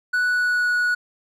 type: tone with pitch glide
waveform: triangle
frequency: 1479 to 1463.7 Hz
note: F#6 to F#6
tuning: -1 to -19 cents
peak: -16 dBFS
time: 0.13-0.95 s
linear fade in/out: 10 ms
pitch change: -18 cents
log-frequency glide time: 0.26-0.71 s
effects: none